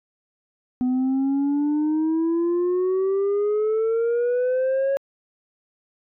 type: exponential sweep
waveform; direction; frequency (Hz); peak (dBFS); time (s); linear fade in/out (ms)
sine; up; 249.4 to 554.4; -16; 0.81-4.97; 0
effects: tanh soft clip ceiling -18 dBFS